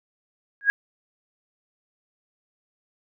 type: tone with exponential growth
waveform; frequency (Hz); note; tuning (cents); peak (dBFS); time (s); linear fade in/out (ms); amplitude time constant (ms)
sine; 1642; G#6; -20; -10; 0.61-0.7; 0; 19
effects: none